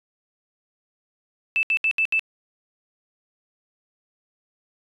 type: tone bursts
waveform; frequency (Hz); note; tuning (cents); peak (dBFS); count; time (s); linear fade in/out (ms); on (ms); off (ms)
triangle; 2637; E7; 0; -14; 5; 1.56-2.194; 0; 70; 71
effects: tanh soft clip ceiling -16 dBFS + resampled to 24000 Hz